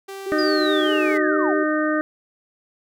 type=tone with pitch glide; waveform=sawtooth; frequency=390.5 to 423.4 Hz; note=G4 to G#4; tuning=-7 to +33 cents; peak=-28 dBFS; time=0.08-1.18 s; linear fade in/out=10 ms; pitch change=+140 cents; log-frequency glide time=0.79-0.92 s
type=tone with vibrato; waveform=sine; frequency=381.9 Hz; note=G4; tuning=45 cents flat; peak=-22 dBFS; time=0.26-1.64 s; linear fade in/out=10 ms; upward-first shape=sine; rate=4.8 Hz; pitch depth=51 cents each way
type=harmonic tone; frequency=306.7 Hz; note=D#4; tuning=25 cents flat; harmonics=1 / 2 / 4 / 5 / 6; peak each=-21 / -24 / -27 / -28 / -29 dBFS; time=0.32-2.01 s; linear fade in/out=0 ms
type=linear sweep; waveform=sine; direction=down; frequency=4978 to 623 Hz; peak=-26 dBFS; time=0.38-1.54 s; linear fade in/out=10 ms
effects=none